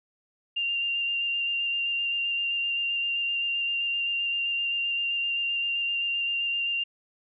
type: tone with vibrato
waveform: sine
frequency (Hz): 2784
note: F7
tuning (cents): -6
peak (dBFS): -25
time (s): 0.56-6.84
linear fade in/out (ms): 10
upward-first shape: square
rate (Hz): 7.7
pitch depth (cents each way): 10
effects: none